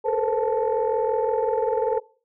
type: tone cluster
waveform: sine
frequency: 432.7 / 453.4 / 473.5 / 519 / 878 Hz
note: A4 / A#4 / A#4 / C5 / A5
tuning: -29 / -48 / +27 / -14 / -4 cents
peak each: -26 dBFS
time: 0.04-2 s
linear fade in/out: 20 ms
effects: noise-tail reverb RT60 0.4 s tail -21 dB re dry + tanh soft clip ceiling -13 dBFS